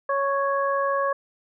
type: harmonic tone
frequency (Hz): 554.4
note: C#5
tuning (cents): 0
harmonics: 1 / 2 / 3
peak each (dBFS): -24 / -24 / -31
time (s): 0.09-1.13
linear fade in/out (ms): 5
effects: none